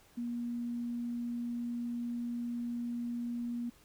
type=tone; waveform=sine; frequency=238.4 Hz; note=A#3; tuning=39 cents sharp; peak=-34 dBFS; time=0.17-3.7 s; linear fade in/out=10 ms; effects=pink hiss -63 dBFS RMS until 3.84 s